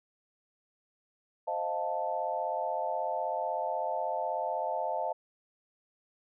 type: chord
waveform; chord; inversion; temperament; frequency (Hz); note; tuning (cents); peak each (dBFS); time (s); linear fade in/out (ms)
sine; F dominant seventh; second; equal; 523.3 / 622.3 / 698.5 / 880; C5 / Eb5 / F5 / A5; 0 / 0 / 0 / 0; -38 / -35 / -35 / -34; 1.47-5.13; 10
effects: none